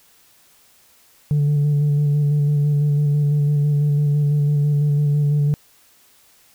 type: tone with vibrato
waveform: sine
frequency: 146.2 Hz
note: D3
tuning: 7 cents flat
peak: -12 dBFS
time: 1.31-5.54 s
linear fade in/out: 0 ms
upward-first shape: square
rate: 6 Hz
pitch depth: 19 cents each way
effects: tanh soft clip ceiling -13 dBFS + white hiss -54 dBFS RMS until 6.54 s